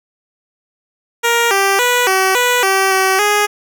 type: tone with pitch steps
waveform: 10% pulse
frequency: 469.1 / 392.5 / 490.3 / 379.9 / 491.5 / 385.6 / 380.9 / 415 Hz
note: A#4 / G4 / B4 / F#4 / B4 / G4 / G4 / G#4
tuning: +11 / +2 / -13 / +46 / -8 / -28 / -50 / -1 cents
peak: -3 dBFS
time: 1.23-3.47 s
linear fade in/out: 20 ms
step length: 280 ms
effects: none